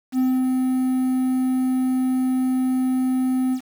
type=tone with ADSR envelope; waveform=triangle; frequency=257.4 Hz; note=C4; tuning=28 cents flat; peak=-14 dBFS; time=0.12-3.61 s; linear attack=63 ms; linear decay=270 ms; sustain=-2 dB; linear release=82 ms; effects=7-bit